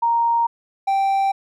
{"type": "tone pair in turn", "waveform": ["sine", "triangle"], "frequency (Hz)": [932.3, 782.2], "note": ["A#5", "G5"], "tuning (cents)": [0, -4], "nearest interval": "minor third", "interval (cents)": 304, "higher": "first", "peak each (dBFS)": [-15, -14], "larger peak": "second", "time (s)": [[0.02, 0.47], [0.87, 1.32]], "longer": "neither", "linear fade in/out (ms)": 10, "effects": []}